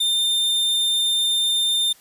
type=tone; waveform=45% pulse; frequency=3608 Hz; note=A7; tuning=43 cents sharp; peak=-18 dBFS; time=0-1.93 s; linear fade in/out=10 ms; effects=white hiss -52 dBFS RMS until 2 s + resampled to 32000 Hz